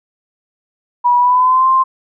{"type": "tone with pitch glide", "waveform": "sine", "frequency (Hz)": [973, 1048.9], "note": ["B5", "C6"], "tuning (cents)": [-26, 4], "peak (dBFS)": -8, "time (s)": [1.04, 1.84], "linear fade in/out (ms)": 20, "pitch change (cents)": 130, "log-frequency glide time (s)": [1.18, 1.67], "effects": []}